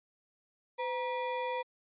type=ring-modulated tone; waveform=square; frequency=728 Hz; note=F#5; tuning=28 cents flat; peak=-30 dBFS; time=0.78-1.63 s; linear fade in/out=20 ms; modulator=221 Hz; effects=resampled to 8000 Hz